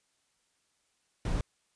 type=noise; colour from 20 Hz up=brown; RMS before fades=-30 dBFS; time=1.25-1.41 s; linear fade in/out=2 ms; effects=white hiss -74 dBFS RMS until 1.75 s + resampled to 22050 Hz